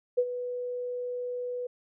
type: tone with ADSR envelope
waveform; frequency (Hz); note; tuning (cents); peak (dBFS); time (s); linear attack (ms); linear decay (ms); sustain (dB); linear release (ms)
sine; 493; B4; -3; -19; 0.17-1.67; 16; 57; -12; 7
effects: none